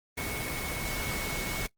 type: tone in noise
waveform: sine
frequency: 2204 Hz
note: C#7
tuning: 11 cents flat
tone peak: -37 dBFS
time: 0.17-1.67 s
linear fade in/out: 10 ms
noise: pink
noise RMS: -34 dBFS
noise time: 0.17-1.67 s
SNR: -6 dB
effects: noise-tail reverb RT60 0.1 s tail -21 dB re dry + Opus 24 kbps